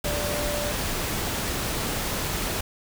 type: tone in noise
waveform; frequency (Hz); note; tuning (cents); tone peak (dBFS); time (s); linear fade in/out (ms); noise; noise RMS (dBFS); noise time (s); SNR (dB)
sine; 587.3; D5; 0; -30; 0.05-0.72; 5; pink; -28; 0.04-2.61; -5
effects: none